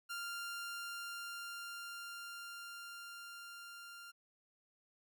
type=tone with level ramp; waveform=sawtooth; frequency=1394 Hz; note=F6; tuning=4 cents flat; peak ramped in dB=-37 to -47 dBFS; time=0.09-4.12 s; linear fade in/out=20 ms; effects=none